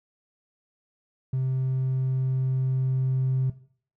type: tone with level ramp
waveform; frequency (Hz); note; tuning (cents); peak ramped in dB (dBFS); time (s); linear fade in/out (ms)
triangle; 130.81; C3; 0; -20 to -17; 1.33-3.5; 5
effects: noise-tail reverb RT60 0.5 s tail -20 dB re dry + tanh soft clip ceiling -19 dBFS